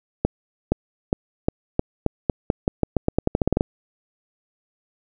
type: accelerating click train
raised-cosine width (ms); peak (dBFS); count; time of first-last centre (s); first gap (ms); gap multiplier
2; -4; 20; 0.25-3.609; 470; 0.87
effects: none